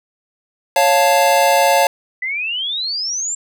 square chord, Db augmented, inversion none, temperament equal, 554.4 / 698.5 / 880 Hz, Db5 / F5 / A5, 0 / 0 / 0 cents, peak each -16 dBFS, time 0.76-1.87 s, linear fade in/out 2 ms
sine exponential sweep, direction up, 1975.5 to 7510 Hz, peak -19 dBFS, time 2.22-3.35 s, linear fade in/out 5 ms
effects none

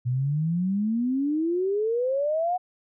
sine exponential sweep, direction up, 120 to 740 Hz, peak -22 dBFS, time 0.05-2.58 s, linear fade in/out 20 ms, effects none

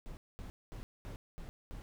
brown noise bursts, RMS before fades -45 dBFS, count 6, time 0.06-1.82 s, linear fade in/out 0 ms, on 110 ms, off 220 ms, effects none

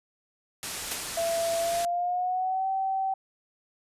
white low-pass noise, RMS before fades -36 dBFS, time 0.63-1.85 s, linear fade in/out 0 ms, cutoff 11000 Hz, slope 24 dB/octave
white noise with exponential decay, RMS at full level -27 dBFS, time 0.91-1.06 s, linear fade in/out 5 ms, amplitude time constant 31 ms
sine tone with pitch glide, 670 to 769.6 Hz, E5 to G5, +28 to -32 cents, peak -25 dBFS, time 1.17-3.14 s, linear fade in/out 5 ms, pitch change +240 cents, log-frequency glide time 1.59-2.68 s
effects resampled to 32000 Hz

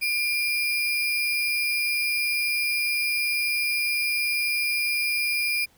sine tone with sample-and-hold, 2387 Hz, D7, 28 cents sharp, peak -22 dBFS, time 0.01-5.66 s, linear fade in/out 20 ms, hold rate 7350 Hz, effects pink hiss -60 dBFS RMS until 5.77 s

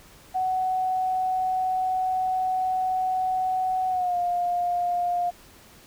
sine tone with pitch glide, 746 to 706.2 Hz, F#5 to F5, +14 to +19 cents, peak -22 dBFS, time 0.34-5.31 s, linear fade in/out 20 ms, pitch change -95 cents, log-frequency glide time 3.89-4.17 s, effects pink hiss -51 dBFS RMS until 5.86 s

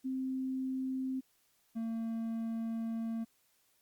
sine / triangle tone pair in turn, 261.6 / 226.9 Hz, C4 / A#3, 0 / -47 cents, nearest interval major second, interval 247 cents, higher first, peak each -33 / -32 dBFS, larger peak second, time 0.04-1.21 / 1.75-3.25 s, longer second, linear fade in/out 20 ms, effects white hiss -72 dBFS RMS until 3.81 s + Opus 48 kbps

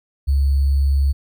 sine tone with sample-and-hold, 69.3 Hz, C#2, in tune, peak -13 dBFS, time 0.27-1.13 s, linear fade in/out 20 ms, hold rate 4410 Hz, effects none

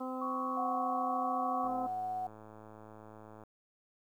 harmonic tone, 257.9 Hz, C4, 25 cents flat, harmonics 1 / 2 / 3 / 4 / 5, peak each -39 / -42 / -44 / -45 / -46 dBFS, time 0-1.87 s, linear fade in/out 10 ms
sine tone with pitch glide, 1112 to 1121.7 Hz, C#6 to C#6, +5 to +20 cents, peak -35 dBFS, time 0.21-1.68 s, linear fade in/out 10 ms, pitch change +15 cents, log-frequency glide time 0.89-1.29 s
sine tone, 740 Hz, F#5, in tune, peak -34 dBFS, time 0.57-2.27 s, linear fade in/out 5 ms
click train, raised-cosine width 1 ms, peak -38 dBFS, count 195, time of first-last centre 1.64-3.436 s, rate 108 Hz
effects 11-bit

